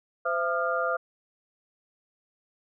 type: tone cluster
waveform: sine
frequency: 514 / 670 / 1211 / 1397 Hz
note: C5 / E5 / D#6 / F6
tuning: -31 / +28 / -47 / 0 cents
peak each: -30 dBFS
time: 0.25-0.97 s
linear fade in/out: 10 ms
effects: none